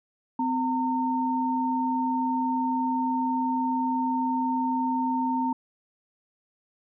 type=tone pair together; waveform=sine; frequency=256.5 / 913 Hz; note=C4 / A#5; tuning=-34 / -36 cents; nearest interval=octave + minor seventh; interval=2198 cents; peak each=-26 dBFS; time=0.39-5.53 s; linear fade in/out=5 ms; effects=none